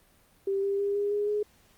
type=tone with pitch steps; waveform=sine; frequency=392.2 / 397.2 / 402.3 / 407.4 / 412.7 / 417.9 Hz; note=G4 / G4 / G4 / G#4 / G#4 / G#4; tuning=+1 / +23 / +45 / -33 / -11 / +11 cents; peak=-25 dBFS; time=0.47-1.43 s; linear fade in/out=5 ms; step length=160 ms; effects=pink hiss -62 dBFS RMS until 1.77 s + Opus 32 kbps